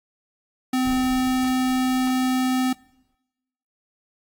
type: tone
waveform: square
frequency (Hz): 256.8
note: C4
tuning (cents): -32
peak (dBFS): -20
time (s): 0.73-2.73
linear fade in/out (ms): 5
type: noise with exponential decay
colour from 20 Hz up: brown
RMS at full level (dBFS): -32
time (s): 0.85-3.15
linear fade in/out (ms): 2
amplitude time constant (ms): 500
effects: noise-tail reverb RT60 1.0 s tail -24 dB re dry + AAC 64 kbps